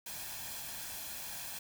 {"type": "noise with comb filter", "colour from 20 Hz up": "white", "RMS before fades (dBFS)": -43, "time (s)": [0.06, 1.59], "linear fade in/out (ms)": 5, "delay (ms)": 1.2, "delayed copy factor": 0.55, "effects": []}